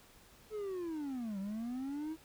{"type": "linear two-way sweep", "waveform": "triangle", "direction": "down then up", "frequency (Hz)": [439.6, 190, 325.1], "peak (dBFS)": -35, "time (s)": [0.5, 2.17], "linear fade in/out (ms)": 50, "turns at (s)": 1.39, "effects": ["pink hiss -61 dBFS RMS until 2.24 s"]}